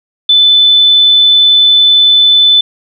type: tone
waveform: sine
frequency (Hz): 3509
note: A7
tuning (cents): -5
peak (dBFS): -3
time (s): 0.29-2.61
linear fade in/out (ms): 5
effects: none